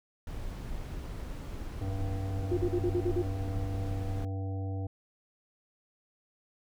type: noise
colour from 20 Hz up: brown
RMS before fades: -38 dBFS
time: 0.27-4.25 s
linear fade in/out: 2 ms
type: harmonic tone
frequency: 96.5 Hz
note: G2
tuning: 27 cents flat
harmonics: 1 / 3 / 5 / 7 / 8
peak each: -32 / -42 / -46 / -49 / -50 dBFS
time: 1.81-4.87 s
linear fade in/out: 5 ms
type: tone bursts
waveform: sine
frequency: 353.6 Hz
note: F4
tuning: 22 cents sharp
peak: -26 dBFS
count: 7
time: 2.51-3.224 s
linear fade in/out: 10 ms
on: 66 ms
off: 42 ms
effects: none